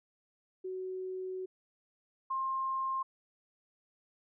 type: tone pair in turn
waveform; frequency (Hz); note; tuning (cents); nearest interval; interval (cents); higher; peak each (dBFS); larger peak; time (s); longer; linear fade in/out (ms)
sine; 373 / 1060.8; F#4 / C6; +14 / +23; octave + tritone; 1809; second; -36 / -31; second; 0.64-1.46 / 2.3-3.03; first; 10
effects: none